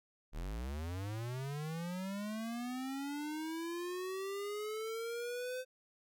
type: linear sweep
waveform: square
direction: up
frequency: 34.65 to 515 Hz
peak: -39 dBFS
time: 0.32-5.65 s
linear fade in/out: 50 ms
effects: none